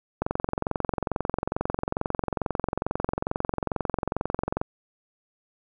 click train, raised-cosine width 1 ms, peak -11 dBFS, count 99, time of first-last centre 0.22-4.615 s, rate 22.3 Hz, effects none

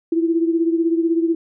sine beating tone pair, 329.6 / 345.6 Hz, E4 / F4, 0 / -18 cents, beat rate 16 Hz, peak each -16 / -22 dBFS, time 0.12-1.35 s, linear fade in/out 5 ms, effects none

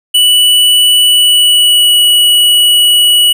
square tone with pitch glide, 2960 to 2934 Hz, F#7 to F#7, 0 to -15 cents, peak -5 dBFS, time 0.14-3.33 s, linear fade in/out 10 ms, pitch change -15 cents, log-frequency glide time 1.06-1.97 s, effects none

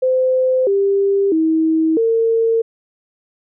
sine tone with pitch steps, 515 / 396.2 / 320 / 454.5 Hz, C5 / G4 / D#4 / A#4, -28 / +18 / +49 / -44 cents, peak -12 dBFS, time 0.02-2.62 s, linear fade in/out 10 ms, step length 650 ms, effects none

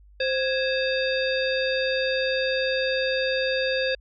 harmonic tone with a mistuned harmonic, 523.3 Hz, C5, in tune, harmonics 1 / 3 / 5 / 7 / 9, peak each -24 / -29 / -31 / -32 / -34 dBFS, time 0.2-3.95 s, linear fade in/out 5 ms, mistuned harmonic 3, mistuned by +93 cents, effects added 50 Hz sine -49 dBFS peak until 4 s

